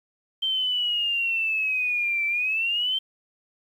sine exponential two-way sweep, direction down then up, 3136 to 2324 to 3136 Hz, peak -22 dBFS, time 0.42-2.99 s, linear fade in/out 10 ms, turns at 2.26 s, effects 9-bit

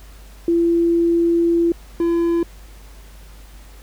sine / triangle tone pair in turn, 338.6 / 338.6 Hz, E4 / E4, +46 / +46 cents, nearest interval unison, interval 0 cents, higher neither, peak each -13 dBFS, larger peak neither, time 0.48-1.72 / 2-2.43 s, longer first, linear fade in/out 2 ms, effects added 50 Hz sine -39 dBFS peak until 3.82 s + pink hiss -48 dBFS RMS until 3.82 s

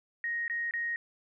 sine tone with dropouts, 1872 Hz, A#6, 7 cents sharp, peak -30 dBFS, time 0.24-0.96 s, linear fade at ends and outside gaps 1 ms, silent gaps 0.48-0.498 / 0.71-0.737 s, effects none

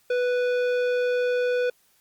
sine tone with tanh clipping, 493.9 Hz, B4, in tune, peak -23 dBFS, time 0.1-1.7 s, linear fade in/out 5 ms, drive 14 dB, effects white hiss -63 dBFS RMS until 2 s + Opus 48 kbps

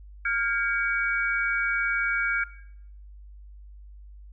sine tone cluster, 1403 / 1621 / 2260 Hz, F6 / G#6 / C#7, +8 / -42 / +33 cents, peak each -28 dBFS, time 0.25-2.44 s, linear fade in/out 5 ms, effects noise-tail reverb RT60 0.7 s tail -17 dB re dry + added 50 Hz sine -43 dBFS peak until 4.32 s

